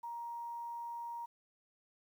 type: tone with quantisation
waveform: sine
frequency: 940 Hz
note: A#5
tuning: 14 cents sharp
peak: -40 dBFS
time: 0.03-1.26 s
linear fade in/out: 10 ms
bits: 11
effects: none